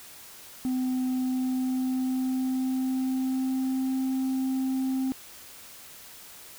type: tone with pitch glide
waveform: sine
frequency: 255.9 to 262.5 Hz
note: C4 to C4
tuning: -38 to +6 cents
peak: -22 dBFS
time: 0.65-5.12 s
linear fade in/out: 0 ms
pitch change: +44 cents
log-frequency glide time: 1.09-3.98 s
effects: tanh soft clip ceiling -24 dBFS + white hiss -47 dBFS RMS until 6.58 s